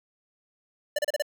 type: tone bursts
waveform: square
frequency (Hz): 590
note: D5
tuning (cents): +8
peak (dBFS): -24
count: 5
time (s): 0.96-1.223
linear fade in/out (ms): 5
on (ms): 27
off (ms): 32
effects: none